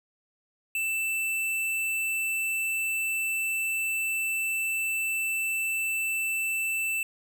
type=tone; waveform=square; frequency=2657 Hz; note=E7; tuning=13 cents sharp; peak=-27 dBFS; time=0.75-7.03 s; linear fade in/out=2 ms; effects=none